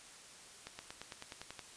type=accelerating click train; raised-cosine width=0.2 ms; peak=-27 dBFS; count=10; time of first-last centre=0.67-1.592 s; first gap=120 ms; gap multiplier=0.96; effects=white hiss -55 dBFS RMS until 1.76 s + resampled to 22050 Hz